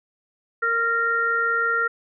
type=harmonic tone; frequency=462.7 Hz; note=A#4; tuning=13 cents flat; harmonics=1 / 3 / 4; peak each=-29 / -20 / -27 dBFS; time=0.62-1.88 s; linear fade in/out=10 ms; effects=none